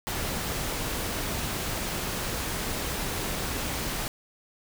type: noise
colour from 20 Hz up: pink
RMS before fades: -31 dBFS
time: 0.07-4.08 s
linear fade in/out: 0 ms
effects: none